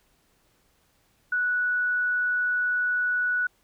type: tone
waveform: sine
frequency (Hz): 1474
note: F#6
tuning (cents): -7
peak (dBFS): -22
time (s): 1.32-3.47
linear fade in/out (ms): 5
effects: pink hiss -66 dBFS RMS until 3.63 s